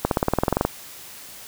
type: accelerating click train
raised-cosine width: 1 ms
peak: -4 dBFS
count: 13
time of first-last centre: 0.05-0.65 s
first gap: 62 ms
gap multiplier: 0.96
effects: white hiss -41 dBFS RMS until 1.47 s